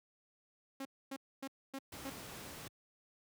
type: tone bursts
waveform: sawtooth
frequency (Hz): 270.6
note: C#4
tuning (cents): -42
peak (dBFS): -37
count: 5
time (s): 0.8-2.1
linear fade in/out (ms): 5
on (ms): 52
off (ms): 260
type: noise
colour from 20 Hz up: pink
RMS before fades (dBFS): -48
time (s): 1.92-2.68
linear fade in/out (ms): 5
effects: high-pass 80 Hz 12 dB/octave